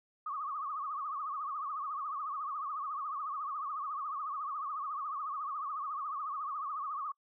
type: tone with vibrato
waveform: sine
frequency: 1174.7 Hz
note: D6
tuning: in tune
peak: -35 dBFS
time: 0.26-7.12 s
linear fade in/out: 5 ms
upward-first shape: triangle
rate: 14 Hz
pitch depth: 160 cents each way
effects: noise-tail reverb RT60 0.1 s tail -26 dB re dry